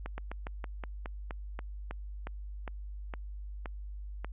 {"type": "slowing click train", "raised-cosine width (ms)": 0.5, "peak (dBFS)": -24, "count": 15, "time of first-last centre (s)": [0.06, 4.246], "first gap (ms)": 120, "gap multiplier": 1.13, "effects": ["added 50 Hz sine -39 dBFS peak until 4.32 s", "resampled to 8000 Hz"]}